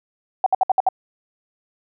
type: tone bursts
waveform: sine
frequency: 757 Hz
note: F#5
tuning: 39 cents sharp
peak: -12 dBFS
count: 6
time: 0.44-0.888 s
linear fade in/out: 2 ms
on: 23 ms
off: 62 ms
effects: none